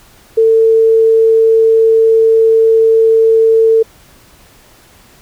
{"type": "tone", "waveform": "sine", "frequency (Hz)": 448.3, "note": "A4", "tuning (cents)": 32, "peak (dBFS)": -5, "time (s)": [0.37, 3.83], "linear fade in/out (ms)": 10, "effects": ["pink hiss -44 dBFS RMS until 5.21 s"]}